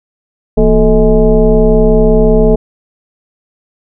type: tone with frequency modulation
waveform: sine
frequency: 233.8 Hz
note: A#3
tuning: 5 cents sharp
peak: -4 dBFS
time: 0.57-2.56 s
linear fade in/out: 10 ms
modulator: 201 Hz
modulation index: 1.7
effects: none